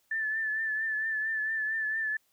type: tone with vibrato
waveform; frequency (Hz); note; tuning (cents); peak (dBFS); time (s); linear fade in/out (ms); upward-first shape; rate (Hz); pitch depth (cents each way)
sine; 1756; A6; -4; -28; 0.11-2.17; 5; triangle; 4.4; 45
effects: white hiss -71 dBFS RMS until 2.32 s